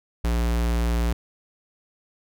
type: tone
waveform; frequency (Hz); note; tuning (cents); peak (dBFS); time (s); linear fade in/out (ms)
square; 58.27; A#1; 0; -21; 0.24-1.13; 5
effects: none